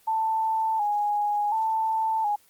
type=tone with vibrato; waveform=sine; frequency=857 Hz; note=A5; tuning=46 cents flat; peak=-22 dBFS; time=0.07-2.36 s; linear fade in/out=10 ms; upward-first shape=square; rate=0.69 Hz; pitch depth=58 cents each way; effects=white hiss -59 dBFS RMS until 2.49 s + Opus 24 kbps